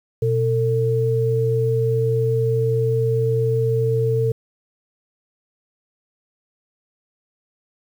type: tone pair together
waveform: sine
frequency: 121.7 / 449.2 Hz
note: B2 / A4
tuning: -25 / +36 cents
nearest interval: octave + major seventh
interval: 2261 cents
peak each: -19 dBFS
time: 0.22-4.32 s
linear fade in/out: 5 ms
effects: 8-bit